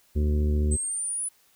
harmonic tone, 74.6 Hz, D2, 28 cents sharp, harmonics 1 / 2 / 3 / 4 / 5 / 6 / 7, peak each -21 / -37 / -31 / -41 / -34 / -46 / -47 dBFS, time 0.15-0.77 s, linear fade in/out 20 ms
sine linear sweep, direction up, 8120 to 10030 Hz, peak -27 dBFS, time 0.71-1.29 s, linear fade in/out 10 ms
effects white hiss -62 dBFS RMS until 1.55 s

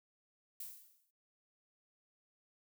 violet noise with exponential decay, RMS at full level -43 dBFS, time 0.6-1.11 s, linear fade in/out 5 ms, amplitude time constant 110 ms, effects noise-tail reverb RT60 0.4 s tail -26 dB re dry

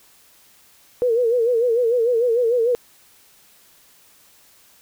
sine tone with vibrato, 474 Hz, A#4, 29 cents sharp, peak -15 dBFS, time 1.02-2.75 s, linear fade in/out 0 ms, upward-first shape sine, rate 6.7 Hz, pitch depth 98 cents each way, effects white hiss -53 dBFS RMS until 4.81 s

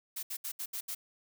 blue noise bursts at uneven times, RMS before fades -38 dBFS, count 6, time 0.16-0.23 / 0.3-0.37 / 0.44-0.52 / 0.59-0.66 / 0.73-0.81 / 0.88-0.95 s, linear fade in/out 10 ms, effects none

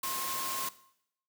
sine tone in noise, 1067 Hz, C6, 34 cents sharp, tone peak -36 dBFS, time 0.03-0.69 s, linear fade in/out 5 ms, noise white, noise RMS -36 dBFS, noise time 0.03-0.69 s, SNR -3 dB, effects noise-tail reverb RT60 0.7 s tail -17 dB re dry + high-pass 150 Hz 12 dB/octave

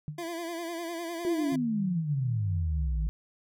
sine tone with exponential decay, 150.5 Hz, D3, 43 cents sharp, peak -29 dBFS, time 0.08-0.27 s, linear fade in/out 0 ms, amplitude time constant 40 ms
25% pulse tone with vibrato, 337.6 Hz, E4, 41 cents sharp, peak -30 dBFS, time 0.18-1.56 s, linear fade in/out 5 ms, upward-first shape sine, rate 9.9 Hz, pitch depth 56 cents each way
sine exponential sweep, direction down, 360.4 to 52 Hz, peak -26 dBFS, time 1.25-3.09 s, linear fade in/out 0 ms
sine tone with tremolo, 155.56 Hz, D#3, in tune, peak -34 dBFS, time 1.52-3.07 s, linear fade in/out 2 ms, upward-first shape sine, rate 4.1 Hz, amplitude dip 50%
effects none

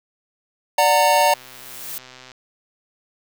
square chord, D augmented, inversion none, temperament just, 587.3 / 734.2 / 917.7 Hz, D5 / F#5 / A#5, 0 / -14 / -27 cents, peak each -19 / -20 / -17 dBFS, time 0.78-1.34 s, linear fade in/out 5 ms
blue noise with exponential growth, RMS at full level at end -29 dBFS, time 0.83-1.98 s, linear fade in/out 0 ms, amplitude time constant 250 ms
click train, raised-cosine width 0.2 ms, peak -24 dBFS, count 153, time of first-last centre 1.13-2.317 s, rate 128 Hz
effects none

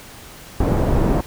pink low-pass noise, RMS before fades -17 dBFS, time 0.6-1.21 s, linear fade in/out 5 ms, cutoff 710 Hz, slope 12 dB/octave, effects pink hiss -40 dBFS RMS until 1.26 s

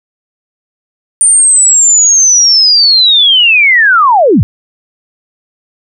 sine linear sweep, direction down, 9090 to 65.7 Hz, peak -3 dBFS, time 1.21-4.43 s, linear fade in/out 0 ms, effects none

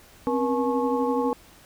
sine tone cluster, 261 / 273 / 479.2 / 854 / 1091 Hz, C4 / C#4 / A#4 / G#5 / C#6, -4 / -26 / +48 / +48 / -28 cents, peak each -26 / -32 / -25 / -29 / -32 dBFS, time 0.27-1.33 s, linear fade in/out 0 ms, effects pink hiss -52 dBFS RMS until 1.65 s

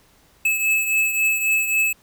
square beating tone pair, 2600 / 2603.7 Hz, E7 / E7, -24 / -22 cents, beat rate 3.7 Hz, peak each -19 / -26 dBFS, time 0.45-1.93 s, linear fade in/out 5 ms, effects pink hiss -56 dBFS RMS until 2.02 s

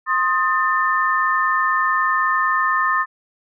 sine tone cluster, 1057 / 1248 / 1788 Hz, C6 / D#6 / A6, +17 / +5 / +27 cents, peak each -20 dBFS, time 0.06-3.06 s, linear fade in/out 50 ms, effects none

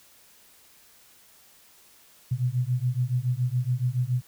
sine beating tone pair, 121.4 / 128.5 Hz, B2 / C3, -29 / -31 cents, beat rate 7.1 Hz, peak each -26 dBFS, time 2.31-4.22 s, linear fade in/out 10 ms, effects white hiss -56 dBFS RMS until 4.27 s

